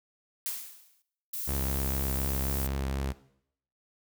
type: noise with exponential decay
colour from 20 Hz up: blue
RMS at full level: -31 dBFS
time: 0.46-1.02 s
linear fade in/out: 0 ms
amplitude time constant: 120 ms
type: noise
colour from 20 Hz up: violet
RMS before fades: -35 dBFS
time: 1.33-2.67 s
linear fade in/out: 5 ms
type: tone with vibrato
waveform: sawtooth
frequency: 67.6 Hz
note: C#2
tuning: 43 cents flat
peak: -26 dBFS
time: 1.47-3.13 s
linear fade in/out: 20 ms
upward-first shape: sine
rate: 4.1 Hz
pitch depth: 21 cents each way
effects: noise-tail reverb RT60 0.7 s tail -17 dB re dry